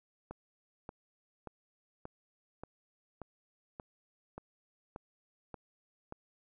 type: click train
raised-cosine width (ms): 1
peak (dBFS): -29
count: 11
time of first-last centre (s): 0.31-6.124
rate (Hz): 1.72
effects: none